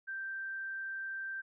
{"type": "tone", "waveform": "sine", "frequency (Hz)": 1568, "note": "G6", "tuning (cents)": 0, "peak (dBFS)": -37, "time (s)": [0.07, 1.42], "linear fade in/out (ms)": 20, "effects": []}